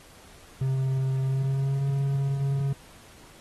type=tone with pitch glide; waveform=triangle; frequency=132.7 to 138.18 Hz; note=C3 to C#3; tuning=+25 to -5 cents; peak=-21 dBFS; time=0.61-2.73 s; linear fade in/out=5 ms; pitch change=+70 cents; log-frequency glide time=1.21-1.85 s; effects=pink hiss -52 dBFS RMS until 3.4 s + AAC 32 kbps